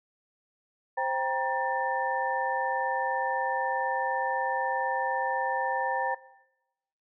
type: tone cluster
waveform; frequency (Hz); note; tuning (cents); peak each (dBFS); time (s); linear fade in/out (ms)
sine; 525 / 788 / 944 / 1782; C5 / G5 / A#5 / A6; +6 / +9 / +22 / +22; -33 / -30 / -30 / -34; 0.97-6.15; 10
effects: noise-tail reverb RT60 1.0 s tail -21 dB re dry